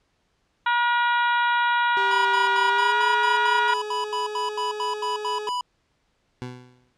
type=harmonic tone; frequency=478.9 Hz; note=A#4; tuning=47 cents sharp; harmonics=2 / 3 / 4 / 5 / 6 / 7 / 8; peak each=-21 / -23 / -31 / -35 / -36 / -36 / -37 dBFS; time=0.66-3.74 s; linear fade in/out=5 ms
type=tone with pitch glide; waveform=40% pulse; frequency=392 to 422.6 Hz; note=G4 to G#4; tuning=0 to +30 cents; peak=-29 dBFS; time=1.97-5.49 s; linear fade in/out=0 ms; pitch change=+130 cents; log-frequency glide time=2.65-3 s
type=tone bursts; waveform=square; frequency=987.8 Hz; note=B5; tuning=in tune; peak=-25 dBFS; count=16; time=2.11-5.61 s; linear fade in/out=2 ms; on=140 ms; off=84 ms
type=tone with exponential decay; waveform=20% pulse; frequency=124.9 Hz; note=B2; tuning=20 cents sharp; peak=-24 dBFS; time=6.42-6.93 s; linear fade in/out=0 ms; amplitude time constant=110 ms
effects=pink hiss -69 dBFS RMS until 6.97 s + low-pass 6000 Hz 12 dB/octave